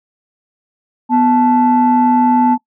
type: tone pair together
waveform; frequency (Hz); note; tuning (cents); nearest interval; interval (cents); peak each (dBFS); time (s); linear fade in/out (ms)
sine; 247.3 / 875; B3 / A5; +3 / -10; octave + minor seventh; 2187; -10; 1.09-2.58; 50
effects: noise-tail reverb RT60 0.1 s tail -22 dB re dry + tanh soft clip ceiling -3 dBFS